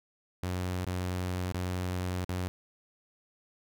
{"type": "tone with dropouts", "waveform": "sawtooth", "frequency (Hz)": 90.9, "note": "F#2", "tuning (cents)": -30, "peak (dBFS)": -27, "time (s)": [0.43, 2.48], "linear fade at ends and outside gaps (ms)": 0, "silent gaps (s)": [[0.849, 0.867], [1.522, 1.545], [2.246, 2.293]], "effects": []}